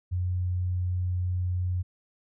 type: tone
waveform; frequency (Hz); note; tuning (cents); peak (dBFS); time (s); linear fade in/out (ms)
sine; 90.3; F#2; -42; -25; 0.11-1.83; 20
effects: none